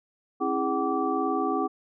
sine tone cluster, 269.5 / 328.4 / 411.4 / 756 / 1161 Hz, C#4 / E4 / G#4 / F#5 / D6, -49 / -6 / -16 / +37 / -20 cents, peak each -30 dBFS, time 0.4-1.68 s, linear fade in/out 20 ms, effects none

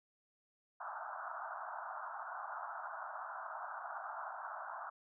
white band-pass noise, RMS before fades -45 dBFS, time 0.8-4.9 s, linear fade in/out 10 ms, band 640 to 1500 Hz, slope 96 dB/octave, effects none

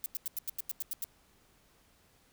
violet noise bursts, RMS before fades -35 dBFS, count 10, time 0.04-1.041 s, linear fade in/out 0 ms, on 20 ms, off 89 ms, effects pink hiss -66 dBFS RMS until 2.32 s

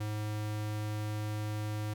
square tone, 106.2 Hz, G#2, 39 cents sharp, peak -34 dBFS, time 0-1.94 s, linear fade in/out 10 ms, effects none

